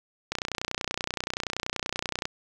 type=click train; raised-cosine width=0.2 ms; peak=-11 dBFS; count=60; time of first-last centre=0.32-2.254 s; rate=30.5 Hz; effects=none